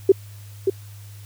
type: tone with echo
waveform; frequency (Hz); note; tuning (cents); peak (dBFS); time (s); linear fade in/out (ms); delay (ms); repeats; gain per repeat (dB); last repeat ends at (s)
sine; 387; G4; -22; -7; 0.09-0.12; 5; 580; 1; -7; 0.7
effects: added 102 Hz sine -38 dBFS peak until 1.25 s + white hiss -50 dBFS RMS until 1.25 s